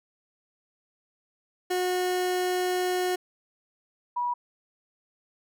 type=tone pair in turn; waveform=30% pulse / sine; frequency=363.7 / 971 Hz; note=F#4 / B5; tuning=-30 / -30 cents; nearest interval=octave + perfect fourth; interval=1700 cents; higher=second; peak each=-22 / -25 dBFS; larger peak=first; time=1.7-3.16 / 4.16-4.34 s; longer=first; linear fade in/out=10 ms; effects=none